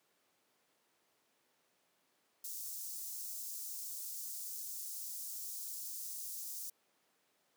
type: high-pass noise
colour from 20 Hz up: white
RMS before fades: -44 dBFS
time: 2.44-6.7 s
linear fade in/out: 5 ms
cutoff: 5500 Hz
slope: 24 dB/octave
effects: pink hiss -75 dBFS RMS until 7.56 s + high-pass 300 Hz 12 dB/octave